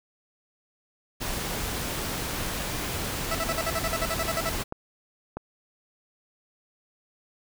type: noise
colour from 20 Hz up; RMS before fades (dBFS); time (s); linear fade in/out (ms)
pink; -31; 1.2-4.64; 20
type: tone bursts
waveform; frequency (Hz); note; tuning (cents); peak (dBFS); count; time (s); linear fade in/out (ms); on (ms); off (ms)
20% pulse; 658; E5; -3; -21; 14; 3.31-4.495; 5; 41; 47
type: clicks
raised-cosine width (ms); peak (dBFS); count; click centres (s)
1; -19; 2; 4.724 / 5.37
effects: none